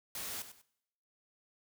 white noise with echo, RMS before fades -41 dBFS, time 0.15-0.42 s, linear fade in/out 2 ms, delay 98 ms, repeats 2, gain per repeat -11 dB, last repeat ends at 0.616 s, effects noise-tail reverb RT60 0.8 s tail -22 dB re dry

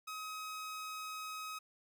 sawtooth tone, 1268 Hz, D#6, 32 cents sharp, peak -38 dBFS, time 0.07-1.59 s, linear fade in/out 10 ms, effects none

